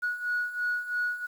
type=beating tone pair; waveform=sine; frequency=1458 / 1461 Hz; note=F#6 / F#6; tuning=-26 / -22 cents; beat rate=3 Hz; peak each=-32 / -28 dBFS; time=0.02-1.27 s; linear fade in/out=20 ms; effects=tanh soft clip ceiling -22 dBFS + 9-bit